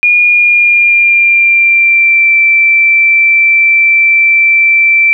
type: tone with pitch glide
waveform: sine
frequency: 2432 to 2338 Hz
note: D#7 to D7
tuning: -40 to -8 cents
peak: -4 dBFS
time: 0.03-5.13 s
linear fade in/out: 0 ms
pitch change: -68 cents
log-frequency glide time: 0.24-2.37 s
effects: none